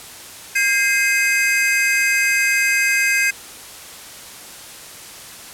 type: tone cluster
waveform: square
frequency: 1613 / 2089 / 2541 Hz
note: G6 / C7 / D#7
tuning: +49 / -3 / +36 cents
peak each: -20 dBFS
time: 0.55-3.31 s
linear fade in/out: 10 ms
effects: white hiss -37 dBFS RMS until 5.53 s + low-pass 12000 Hz 12 dB/octave